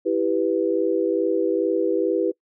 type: chord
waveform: sine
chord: E minor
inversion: none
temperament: equal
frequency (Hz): 329.6 / 392 / 493.9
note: E4 / G4 / B4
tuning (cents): 0 / 0 / 0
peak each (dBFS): -23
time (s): 0.05-2.32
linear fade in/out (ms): 20
effects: noise-tail reverb RT60 0.1 s tail -23 dB re dry